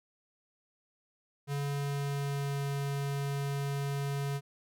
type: tone with pitch glide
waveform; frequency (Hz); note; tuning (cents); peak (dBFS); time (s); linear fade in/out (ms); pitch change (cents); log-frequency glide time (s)
square; 141.9 to 140.43; C#3 to C#3; +41 to +23; -32; 1.47-4.41; 50; -18; 1.65-2.62
effects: none